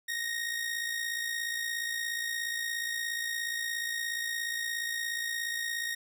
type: tone with amplitude modulation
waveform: sawtooth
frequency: 1864.7 Hz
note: A#6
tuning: in tune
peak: -26 dBFS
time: 0.08-5.95 s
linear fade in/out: 10 ms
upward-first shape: sine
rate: 57 Hz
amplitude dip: 50%
effects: none